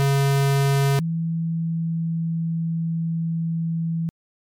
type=tone pair in turn; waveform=square / sine; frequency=138.59 / 164.81 Hz; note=C#3 / E3; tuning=0 / 0 cents; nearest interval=minor third; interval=300 cents; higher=second; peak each=-17 / -21 dBFS; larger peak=first; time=0-0.99 / 0.99-4.09 s; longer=second; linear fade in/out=0 ms; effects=MP3 96 kbps